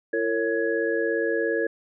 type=tone cluster; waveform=sine; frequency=337.6 / 454.9 / 552 / 1676 Hz; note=E4 / A#4 / C#5 / G#6; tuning=+41 / -42 / -7 / +15 cents; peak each=-28 / -25 / -29 / -29 dBFS; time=0.13-1.67 s; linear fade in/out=5 ms; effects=none